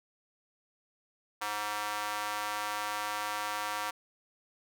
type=tone with high-pass filter; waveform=square; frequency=104.9 Hz; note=G#2; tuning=18 cents sharp; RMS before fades=-35 dBFS; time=1.41-3.91 s; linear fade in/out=10 ms; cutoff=1000 Hz; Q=1.8; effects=none